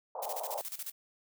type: band-pass noise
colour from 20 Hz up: white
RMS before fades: -39 dBFS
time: 0.15-0.61 s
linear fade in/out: 2 ms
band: 520 to 910 Hz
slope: 48 dB/octave
type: noise with tremolo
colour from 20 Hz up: blue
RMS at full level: -39 dBFS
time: 0.22-0.92 s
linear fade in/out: 10 ms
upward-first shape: square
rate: 14 Hz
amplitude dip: 80%
effects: none